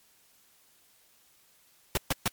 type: noise bursts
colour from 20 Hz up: pink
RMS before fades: -26 dBFS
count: 3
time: 1.95-2.279 s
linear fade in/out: 2 ms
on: 23 ms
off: 130 ms
effects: white hiss -63 dBFS RMS until 2.32 s + MP3 96 kbps